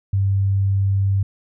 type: tone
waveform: sine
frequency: 98 Hz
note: G2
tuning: in tune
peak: -15 dBFS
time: 0.13-1.23 s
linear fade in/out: 5 ms
effects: none